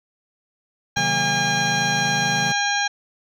harmonic tone, 811 Hz, G#5, 41 cents flat, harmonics 1 / 2 / 3 / 4 / 5 / 7 / 8, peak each -24 / -23 / -29 / -30 / -28 / -30 / -34 dBFS, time 0.96-2.88 s, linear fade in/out 10 ms
square chord, C half-diminished seventh, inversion none, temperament equal, 130.81 / 155.56 / 185 / 233.1 Hz, C3 / Eb3 / Gb3 / Bb3, 0 / 0 / 0 / 0 cents, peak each -32 / -31 / -32 / -34 dBFS, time 0.97-2.52 s, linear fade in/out 0 ms
effects none

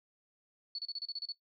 sine tone bursts, 4435 Hz, C#8, in tune, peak -35 dBFS, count 9, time 0.75-1.321 s, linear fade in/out 2 ms, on 35 ms, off 32 ms, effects noise-tail reverb RT60 0.1 s tail -17 dB re dry

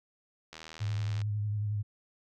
click train, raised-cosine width 0.2 ms, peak -27 dBFS, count 56, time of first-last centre 0.53-1.217 s, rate 80.1 Hz
sine tone with vibrato, 104.5 Hz, G#2, 11 cents sharp, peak -29 dBFS, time 0.8-1.83 s, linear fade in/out 20 ms, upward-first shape sine, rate 11 Hz, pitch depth 35 cents each way
effects none

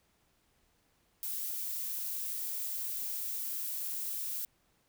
violet noise, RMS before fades -37 dBFS, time 1.23-4.45 s, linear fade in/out 0 ms, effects pink hiss -72 dBFS RMS until 4.88 s

